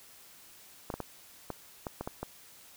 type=clicks; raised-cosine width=1 ms; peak=-21 dBFS; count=8; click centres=0.902 / 0.94 / 1.003 / 1.503 / 1.868 / 2.01 / 2.075 / 2.23 s; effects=white hiss -55 dBFS RMS until 2.76 s